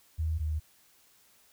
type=tone pair in turn; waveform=sine; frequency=79.5 / 77.24 Hz; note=D#2 / D#2; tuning=+38 / -12 cents; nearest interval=unison; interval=50 cents; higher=first; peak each=-27 / -28 dBFS; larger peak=first; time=0.18-0.39 / 0.39-0.6 s; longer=neither; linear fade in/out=20 ms; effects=white hiss -63 dBFS RMS until 1.52 s